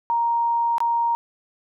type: tone with dropouts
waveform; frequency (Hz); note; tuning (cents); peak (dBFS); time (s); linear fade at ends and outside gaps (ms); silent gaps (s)
sine; 935; A#5; +5; -18; 0.1-1.15; 0; 0.782-0.804
effects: none